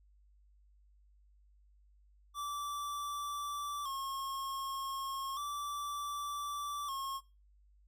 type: tone with vibrato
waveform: square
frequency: 1122 Hz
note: C#6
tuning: 21 cents sharp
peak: -38 dBFS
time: 2.34-7.21 s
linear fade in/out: 50 ms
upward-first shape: square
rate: 0.33 Hz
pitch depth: 62 cents each way
effects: noise-tail reverb RT60 0.3 s tail -19 dB re dry + added 50 Hz sine -62 dBFS peak until 7.87 s